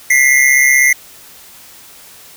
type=tone pair together; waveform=square; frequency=1981.9 / 2118 Hz; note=B6 / C7; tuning=+6 / +21 cents; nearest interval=minor second; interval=115 cents; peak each=-11 dBFS; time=0.1-0.93 s; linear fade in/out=5 ms; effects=white hiss -39 dBFS RMS until 2.36 s